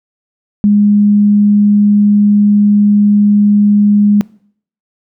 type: tone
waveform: sine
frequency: 206.1 Hz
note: G#3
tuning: 13 cents flat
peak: -5 dBFS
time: 0.64-4.21 s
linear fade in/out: 0 ms
effects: noise-tail reverb RT60 0.6 s tail -23 dB re dry